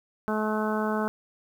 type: harmonic tone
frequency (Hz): 214.9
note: A3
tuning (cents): -41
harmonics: 1 / 2 / 3 / 4 / 5 / 6 / 7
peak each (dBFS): -28 / -31 / -33 / -34 / -35 / -36 / -36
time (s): 0.28-1.08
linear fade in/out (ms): 0
effects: 9-bit